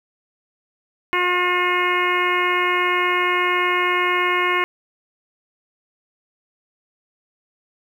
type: harmonic tone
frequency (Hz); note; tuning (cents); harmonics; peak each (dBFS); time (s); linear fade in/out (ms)
358.3; F4; +44; 1 / 2 / 3 / 4 / 5 / 6 / 7 / 8; -24 / -32 / -21 / -29 / -26 / -22 / -30 / -30; 1.13-4.64; 0
effects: 8-bit